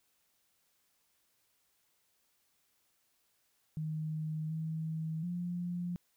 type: tone with pitch steps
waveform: sine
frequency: 156 / 159.5 / 175.7 Hz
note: D#3 / D#3 / F3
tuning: +5 / +43 / +11 cents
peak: -34 dBFS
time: 3.77-5.96 s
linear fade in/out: 0 ms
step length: 730 ms
effects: white hiss -75 dBFS RMS until 6.16 s